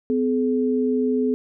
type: tone pair together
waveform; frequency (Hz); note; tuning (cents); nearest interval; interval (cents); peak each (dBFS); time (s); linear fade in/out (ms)
sine; 253.5 / 426.3; B3 / G#4; +45 / +45; major sixth; 900; -20 / -22; 0.1-1.34; 0
effects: none